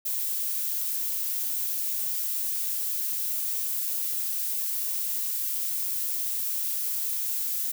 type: noise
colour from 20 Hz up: violet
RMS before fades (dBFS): -29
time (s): 0.05-7.72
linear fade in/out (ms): 10
effects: none